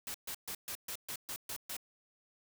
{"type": "noise bursts", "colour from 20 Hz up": "white", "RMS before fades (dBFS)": -41, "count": 9, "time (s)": [0.07, 1.767], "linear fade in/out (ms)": 2, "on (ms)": 73, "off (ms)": 130, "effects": []}